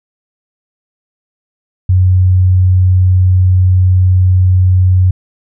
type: tone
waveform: sine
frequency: 92.1 Hz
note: F#2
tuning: 7 cents flat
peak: -5 dBFS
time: 1.89-5.11 s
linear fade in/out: 5 ms
effects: none